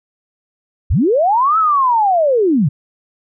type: linear two-way sweep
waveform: sine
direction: up then down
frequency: 41.53 to 1328 to 120.1 Hz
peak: -10 dBFS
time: 0.9-2.69 s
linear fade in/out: 10 ms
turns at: 1.58 s
effects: none